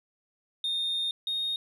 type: tone pair in turn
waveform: sine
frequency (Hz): 3663 / 3708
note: A#7 / A#7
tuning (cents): -31 / -10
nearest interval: unison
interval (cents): 21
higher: second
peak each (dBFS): -25 / -26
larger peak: first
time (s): 0.64-1.11 / 1.27-1.56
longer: first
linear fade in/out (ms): 2
effects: tanh soft clip ceiling -25 dBFS